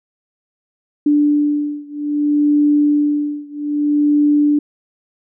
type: beating tone pair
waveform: sine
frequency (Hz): 293.7 / 294.32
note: D4 / D4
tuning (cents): 0 / +4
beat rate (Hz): 0.62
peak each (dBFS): -15 / -16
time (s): 1.06-4.59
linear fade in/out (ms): 5
effects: none